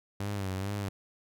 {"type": "tone with vibrato", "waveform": "sawtooth", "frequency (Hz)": 98, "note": "G2", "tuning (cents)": 0, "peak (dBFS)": -28, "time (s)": [0.2, 0.89], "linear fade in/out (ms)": 5, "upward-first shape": "sine", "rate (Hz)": 2.3, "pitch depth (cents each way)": 79, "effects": []}